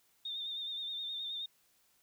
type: tone with vibrato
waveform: sine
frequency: 3635 Hz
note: A#7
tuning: 44 cents flat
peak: -37 dBFS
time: 0.25-1.46 s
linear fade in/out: 5 ms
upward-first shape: sine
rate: 9.5 Hz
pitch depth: 45 cents each way
effects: white hiss -71 dBFS RMS until 2.02 s